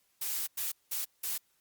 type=noise bursts at uneven times; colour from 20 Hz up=blue; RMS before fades=-34 dBFS; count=4; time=0.21-0.47 / 0.57-0.72 / 0.91-1.05 / 1.23-1.38 s; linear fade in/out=10 ms; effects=white hiss -72 dBFS RMS until 1.6 s + Opus 48 kbps